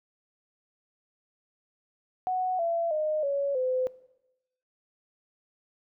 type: tone with pitch steps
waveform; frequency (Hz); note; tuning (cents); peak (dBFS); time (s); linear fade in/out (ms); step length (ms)
sine; 740 / 674.7 / 615.1 / 560.8 / 511.3; F#5 / E5 / D#5 / C#5 / C5; 0 / +40 / -20 / +20 / -40; -25; 2.27-3.87; 0; 320
effects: noise-tail reverb RT60 0.9 s tail -19 dB re dry